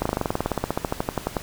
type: slowing click train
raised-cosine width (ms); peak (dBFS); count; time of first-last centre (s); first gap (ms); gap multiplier
1; -8; 23; 0.02-1.368; 35; 1.05
effects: pink hiss -39 dBFS RMS until 1.42 s